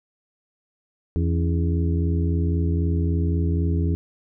harmonic tone with a mistuned harmonic, 83.8 Hz, E2, 29 cents sharp, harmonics 1 / 2 / 3 / 4 / 5, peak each -20 / -26 / -30 / -32 / -34 dBFS, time 1.16-3.95 s, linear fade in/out 0 ms, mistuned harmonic 3, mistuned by +140 cents, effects none

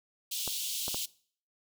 pink high-pass noise, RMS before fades -35 dBFS, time 0.31-1.06 s, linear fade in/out 10 ms, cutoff 2900 Hz, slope 48 dB/octave
clicks, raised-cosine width 1 ms, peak -24 dBFS, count 3, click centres 0.477 / 0.881 / 0.945 s
effects noise-tail reverb RT60 0.5 s tail -21 dB re dry

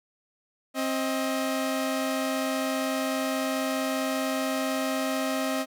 sawtooth tone pair together, 264.9 / 630 Hz, C4 / D#5, +22 / +21 cents, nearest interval octave + minor third, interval 1499 cents, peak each -24 / -26 dBFS, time 0.74-5.66 s, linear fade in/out 50 ms, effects none

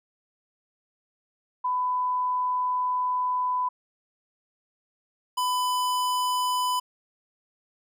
sine / square tone pair in turn, 1000 / 1000 Hz, B5 / B5, +21 / +21 cents, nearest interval unison, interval 0 cents, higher neither, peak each -23 / -24 dBFS, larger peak first, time 1.64-3.69 / 5.37-6.8 s, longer first, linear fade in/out 10 ms, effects none

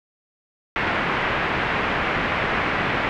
white low-pass noise, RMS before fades -23 dBFS, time 0.76-3.09 s, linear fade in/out 0 ms, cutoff 2300 Hz, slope 24 dB/octave, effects none

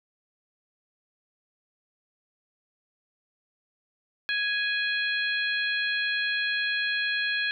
harmonic tone, 831 Hz, G#5, 1 cent sharp, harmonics 2 / 3 / 4 / 5, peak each -27 / -31 / -33 / -35 dBFS, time 4.29-7.51 s, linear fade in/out 0 ms, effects none

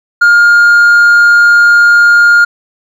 sine tone with hard clipping, 1414 Hz, F6, 21 cents sharp, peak -3 dBFS, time 0.21-2.45 s, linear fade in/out 10 ms, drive 2 dB, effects none

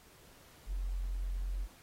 sine tone, 44.74 Hz, F1, 43 cents sharp, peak -33 dBFS, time 0.66-1.68 s, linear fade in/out 50 ms, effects pink hiss -60 dBFS RMS until 1.82 s + AAC 48 kbps

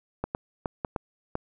clicks, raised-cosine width 1 ms, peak -14 dBFS, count 6, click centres 0.24 / 0.349 / 0.658 / 0.848 / 0.962 / 1.354 s, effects none

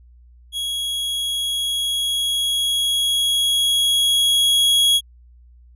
45% pulse tone with level ramp, 3322 Hz, G#7, in tune, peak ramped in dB -22 to -12 dBFS, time 0.52-5.01 s, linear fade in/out 50 ms, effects added 60 Hz sine -45 dBFS peak until 5.75 s + resampled to 32000 Hz

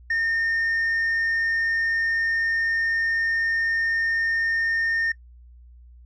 sine tone with tanh clipping, 1824 Hz, A#6, 38 cents flat, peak -21 dBFS, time 0.1-5.12 s, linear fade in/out 5 ms, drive 1 dB, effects noise-tail reverb RT60 0.1 s tail -22 dB re dry + added 60 Hz sine -45 dBFS peak until 6.05 s

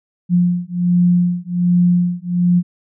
sine beating tone pair, 176 / 177.3 Hz, F3 / F3, +14 / +26 cents, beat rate 1.3 Hz, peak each -15 dBFS, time 0.29-2.63 s, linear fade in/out 50 ms, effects none

